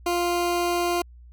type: tone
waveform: 20% pulse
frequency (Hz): 349.2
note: F4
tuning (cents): 0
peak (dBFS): -17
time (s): 0.06-1.02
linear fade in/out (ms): 5
effects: added 60 Hz sine -44 dBFS peak until 1.32 s